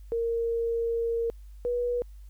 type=tone pair in turn; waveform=sine; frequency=463.1 / 485.2 Hz; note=A#4 / B4; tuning=-11 / -31 cents; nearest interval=minor second; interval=80 cents; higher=second; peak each=-25 dBFS; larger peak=neither; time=0.12-1.3 / 1.65-2.02 s; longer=first; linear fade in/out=0 ms; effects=added 50 Hz sine -43 dBFS peak until 2.29 s + white hiss -68 dBFS RMS until 2.29 s